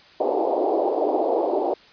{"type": "band-pass noise", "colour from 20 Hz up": "pink", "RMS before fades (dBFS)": -22, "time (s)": [0.2, 1.74], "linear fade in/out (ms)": 5, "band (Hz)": [320, 840], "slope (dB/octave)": 48, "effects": ["white hiss -50 dBFS RMS until 1.92 s", "resampled to 11025 Hz"]}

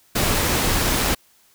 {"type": "noise", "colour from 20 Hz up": "pink", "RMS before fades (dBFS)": -20, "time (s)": [0.15, 1.15], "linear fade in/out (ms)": 10, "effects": ["white hiss -57 dBFS RMS until 1.54 s"]}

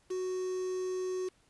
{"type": "tone with quantisation", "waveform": "triangle", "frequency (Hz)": 370, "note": "F#4", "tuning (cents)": 0, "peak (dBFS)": -30, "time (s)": [0.1, 1.29], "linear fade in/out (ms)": 10, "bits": 8, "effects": ["pink hiss -68 dBFS RMS until 1.49 s", "resampled to 24000 Hz"]}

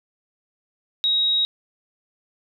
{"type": "tone", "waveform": "sine", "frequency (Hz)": 3800, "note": "A#7", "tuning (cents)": 33, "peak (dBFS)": -17, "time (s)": [1.04, 1.45], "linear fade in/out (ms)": 0, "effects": []}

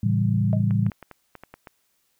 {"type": "chord", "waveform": "sine", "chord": "A dominant seventh", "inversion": "none", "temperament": "equal with one note detuned", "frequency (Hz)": [111.02, 138.59, 164.81, 196], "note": ["A2", "C#3", "E3", "G3"], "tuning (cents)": [16, 0, 0, 0], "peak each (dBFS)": [-21, -27, -27, -24], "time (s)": [0.03, 0.9], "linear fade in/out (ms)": 5}
{"type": "tone with exponential decay", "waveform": "sine", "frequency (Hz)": 627, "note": "D#5", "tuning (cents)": 13, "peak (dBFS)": -24, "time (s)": [0.53, 0.64], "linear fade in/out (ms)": 0, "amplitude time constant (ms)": 22}
{"type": "clicks", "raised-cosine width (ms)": 0.5, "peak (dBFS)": -25, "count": 9, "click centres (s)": [0.709, 0.865, 0.918, 1.027, 1.113, 1.353, 1.436, 1.54, 1.672]}
{"effects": ["white hiss -69 dBFS RMS until 2.19 s"]}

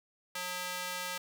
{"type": "tone with high-pass filter", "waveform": "square", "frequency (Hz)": 180.7, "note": "F#3", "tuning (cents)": -41, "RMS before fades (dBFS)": -38, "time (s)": [0.35, 1.18], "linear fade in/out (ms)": 5, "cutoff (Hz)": 1100, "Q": 0.57, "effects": []}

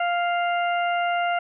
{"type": "harmonic tone", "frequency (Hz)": 698.5, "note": "F5", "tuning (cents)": 0, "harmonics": [1, 2, 3, 4], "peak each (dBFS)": [-22, -28, -32, -34], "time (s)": [0, 1.39], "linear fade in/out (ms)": 5, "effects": []}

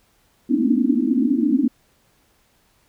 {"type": "band-pass noise", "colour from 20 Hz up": "pink", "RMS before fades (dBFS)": -18, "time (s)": [0.49, 1.68], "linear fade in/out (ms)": 10, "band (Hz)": [230, 310], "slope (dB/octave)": 96, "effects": ["pink hiss -61 dBFS RMS until 2.88 s"]}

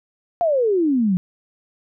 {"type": "exponential sweep", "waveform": "sine", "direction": "down", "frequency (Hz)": [714, 174.61], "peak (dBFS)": -15, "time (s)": [0.41, 1.17], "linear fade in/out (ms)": 0, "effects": []}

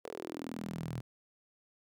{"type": "tone with high-pass filter sweep", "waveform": "sawtooth", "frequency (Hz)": 41, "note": "E1", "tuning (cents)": -9, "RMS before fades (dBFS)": -41, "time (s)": [0.04, 1.01], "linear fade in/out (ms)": 10, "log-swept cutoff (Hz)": [480, 120], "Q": 4.1, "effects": []}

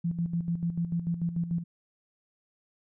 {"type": "tone with tremolo", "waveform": "sine", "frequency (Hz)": 170, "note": "F3", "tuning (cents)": -46, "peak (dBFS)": -25, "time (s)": [0.04, 1.64], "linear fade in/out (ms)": 10, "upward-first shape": "square", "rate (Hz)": 6.8, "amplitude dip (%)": 65, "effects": []}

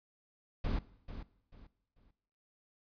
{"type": "noise with echo", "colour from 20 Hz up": "brown", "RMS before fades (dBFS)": -33, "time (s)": [0.64, 0.79], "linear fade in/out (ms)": 5, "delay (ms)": 440, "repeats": 3, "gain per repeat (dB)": -11, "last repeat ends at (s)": 2.11, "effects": ["noise-tail reverb RT60 0.9 s tail -20 dB re dry", "resampled to 11025 Hz"]}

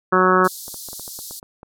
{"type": "harmonic tone", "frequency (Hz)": 184.8, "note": "F#3", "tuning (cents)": -2, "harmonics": [1, 2, 3, 4, 5, 6, 7, 8, 9], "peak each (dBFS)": [-22, -18, -23, -28, -25, -19, -18, -23, -27], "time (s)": [0.12, 0.48], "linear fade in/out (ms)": 10}
{"type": "band-pass noise", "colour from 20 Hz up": "white", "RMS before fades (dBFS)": -35, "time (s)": [0.44, 1.4], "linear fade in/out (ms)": 10, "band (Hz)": [3900, 15000], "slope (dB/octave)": 48}
{"type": "clicks", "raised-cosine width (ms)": 1, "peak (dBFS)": -25, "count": 10, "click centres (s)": [0.681, 0.743, 0.887, 0.931, 0.996, 1.079, 1.19, 1.31, 1.429, 1.631]}
{"effects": []}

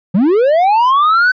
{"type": "linear sweep", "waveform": "triangle", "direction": "up", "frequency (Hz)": [165, 1534], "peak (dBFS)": -6, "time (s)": [0.14, 1.32], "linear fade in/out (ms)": 10, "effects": ["resampled to 11025 Hz"]}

